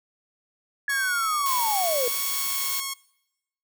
sine linear sweep, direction down, 1700 to 466.2 Hz, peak -23 dBFS, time 0.88-2.08 s, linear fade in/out 2 ms
5% pulse tone with pitch glide, 1108.7 to 1092.2 Hz, C#6 to C#6, 0 to -26 cents, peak -17 dBFS, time 0.89-2.94 s, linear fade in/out 10 ms, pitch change -26 cents, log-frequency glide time 2.22-2.79 s
blue noise, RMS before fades -29 dBFS, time 1.46-2.8 s, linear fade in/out 0 ms
effects noise-tail reverb RT60 0.9 s tail -24 dB re dry

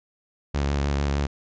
sawtooth tone with vibrato, 70.8 Hz, C#2, 37 cents sharp, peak -18 dBFS, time 0.54-1.27 s, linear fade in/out 10 ms, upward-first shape sine, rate 6.6 Hz, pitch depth 31 cents each way, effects resampled to 16000 Hz

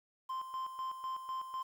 triangle tone with tremolo, 1044 Hz, C6, 4 cents flat, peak -34 dBFS, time 0.29-1.63 s, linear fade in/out 10 ms, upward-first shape square, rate 4 Hz, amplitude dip 60%, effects 10-bit

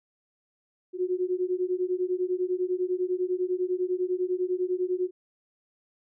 sine beating tone pair, 359.4 / 369.4 Hz, F4 / F#4, +50 / -3 cents, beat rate 10 Hz, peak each -28 dBFS, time 0.93-5.11 s, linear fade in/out 50 ms, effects none

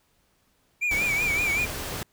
triangle tone with vibrato, 2337 Hz, D7, 9 cents flat, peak -21 dBFS, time 0.81-1.66 s, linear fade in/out 20 ms, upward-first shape triangle, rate 5.3 Hz, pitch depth 100 cents each way
pink noise, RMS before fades -33 dBFS, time 0.91-2.03 s, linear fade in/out 2 ms
effects pink hiss -67 dBFS RMS until 2.12 s

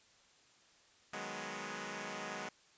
5% pulse chord, G# minor seventh, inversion second, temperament equal, 155.56 / 185 / 207.7 / 246.9 Hz, D#3 / F#3 / G#3 / B3, 0 / 0 / 0 / 0 cents, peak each -39 / -36 / -33 / -36 dBFS, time 1.13-2.49 s, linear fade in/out 5 ms, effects white hiss -66 dBFS RMS until 2.77 s + resampled to 16000 Hz

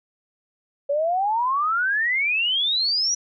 sine exponential sweep, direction up, 554.4 to 5920 Hz, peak -19 dBFS, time 0.89-3.15 s, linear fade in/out 10 ms, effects none

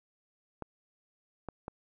clicks, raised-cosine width 1 ms, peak -24 dBFS, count 3, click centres 0.623 / 1.487 / 1.681 s, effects none

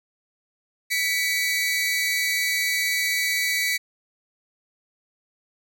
sawtooth tone pair together, 1975.5 / 2260 Hz, B6 / C#7, 0 / +33 cents, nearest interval major second, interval 233 cents, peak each -21 dBFS, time 0.9-3.78 s, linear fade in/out 20 ms, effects none

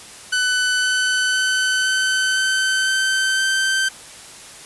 sawtooth tone with pitch steps, 1500 / 1508.7 / 1517.4 / 1526.2 / 1535.1 / 1544 / 1552.9 Hz, F#6 / F#6 / F#6 / G6 / G6 / G6 / G6, +23 / +33 / +43 / -47 / -37 / -27 / -17 cents, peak -13 dBFS, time 0.32-3.89 s, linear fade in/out 10 ms, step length 510 ms, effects white hiss -39 dBFS RMS until 4.65 s + resampled to 24000 Hz

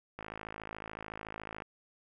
click train, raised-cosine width 0.5 ms, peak -26 dBFS, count 78, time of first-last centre 0.19-1.621 s, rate 53.8 Hz, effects none

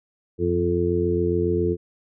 harmonic tone with a mistuned harmonic, 87.31 Hz, F2, in tune, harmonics 1 / 2 / 3 / 4 / 5, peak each -26 / -28 / -31 / -23 / -24 dBFS, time 0.38-1.77 s, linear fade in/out 50 ms, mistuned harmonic 1, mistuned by +40 cents, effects none

